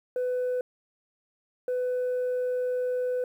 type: tone pair in turn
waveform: sine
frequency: 500 / 500 Hz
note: B4 / B4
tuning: +21 / +21 cents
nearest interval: unison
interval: 0 cents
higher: neither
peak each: -23 dBFS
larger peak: neither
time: 0.16-0.61 / 1.68-3.24 s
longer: second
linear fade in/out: 2 ms
effects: tanh soft clip ceiling -24 dBFS + 10-bit